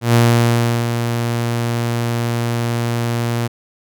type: tone with ADSR envelope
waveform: sawtooth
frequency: 117.9 Hz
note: A#2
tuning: 20 cents sharp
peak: -5 dBFS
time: 0.01-3.48 s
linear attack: 130 ms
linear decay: 720 ms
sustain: -8 dB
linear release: 15 ms
effects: none